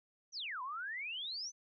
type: exponential two-way sweep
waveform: sine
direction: down then up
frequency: 6260 to 980 to 6260 Hz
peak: -39 dBFS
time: 0.32-1.52 s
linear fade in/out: 50 ms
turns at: 0.62 s
effects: none